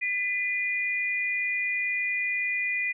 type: tone pair together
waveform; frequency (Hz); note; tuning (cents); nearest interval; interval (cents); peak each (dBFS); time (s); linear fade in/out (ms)
sine; 2002 / 2431; B6 / D#7; +23 / -41; minor third; 336; -28; 0.01-2.93; 20
effects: none